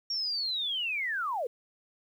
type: linear sweep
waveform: sine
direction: down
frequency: 5588 to 440.3 Hz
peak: -29 dBFS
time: 0.1-1.47 s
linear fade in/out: 5 ms
effects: 10-bit